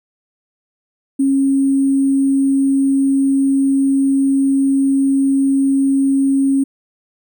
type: tone with sample-and-hold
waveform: sine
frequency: 272.5 Hz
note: C#4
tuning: 29 cents flat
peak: -11 dBFS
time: 1.19-6.64 s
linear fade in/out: 10 ms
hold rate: 8820 Hz
effects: none